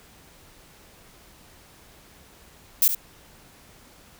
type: noise with echo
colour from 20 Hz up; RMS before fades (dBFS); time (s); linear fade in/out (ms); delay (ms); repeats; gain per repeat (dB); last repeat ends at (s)
violet; -17; 2.82-2.88; 2; 69; 1; -9; 2.949
effects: pink hiss -52 dBFS RMS until 4.19 s